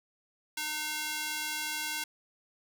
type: tone with high-pass filter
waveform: square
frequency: 304.7 Hz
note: D#4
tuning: 36 cents flat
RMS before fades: -35 dBFS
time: 0.57-2.04 s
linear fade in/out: 5 ms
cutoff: 1800 Hz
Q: 0.65
effects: none